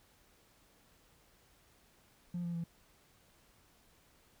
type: tone with pitch steps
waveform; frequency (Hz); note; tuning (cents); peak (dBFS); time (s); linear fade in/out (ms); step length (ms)
triangle; 175.1 / 171.69 / 168.36; F3 / F3 / E3; +5 / -29 / +37; -32; 2.34-2.64; 5; 100
effects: tanh soft clip ceiling -32 dBFS + pink hiss -67 dBFS RMS until 4.4 s